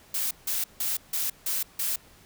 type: noise bursts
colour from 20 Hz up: blue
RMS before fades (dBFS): -28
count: 6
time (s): 0.14-1.96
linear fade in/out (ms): 5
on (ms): 170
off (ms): 160
effects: pink hiss -55 dBFS RMS until 2.25 s